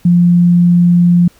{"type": "tone", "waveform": "sine", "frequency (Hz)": 174.61, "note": "F3", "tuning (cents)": 0, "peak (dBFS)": -5, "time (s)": [0.05, 1.28], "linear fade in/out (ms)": 5, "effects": ["pink hiss -48 dBFS RMS until 1.39 s"]}